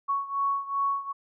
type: beating tone pair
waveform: sine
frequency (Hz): 1111 / 1113.6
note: C#6 / C#6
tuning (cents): +4 / +8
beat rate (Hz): 2.6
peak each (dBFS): -27 / -30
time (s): 0.08-1.13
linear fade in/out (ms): 20
effects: none